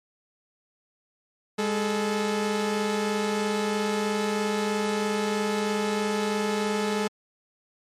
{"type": "tone pair together", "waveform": "sawtooth", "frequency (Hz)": [204.9, 432.9], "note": ["G#3", "A4"], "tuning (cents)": [-23, -28], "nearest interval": "octave + minor second", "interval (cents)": 1295, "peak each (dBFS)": -23, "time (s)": [1.58, 7.08], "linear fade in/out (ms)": 10, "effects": ["low-pass 9000 Hz 12 dB/octave", "MP3 64 kbps"]}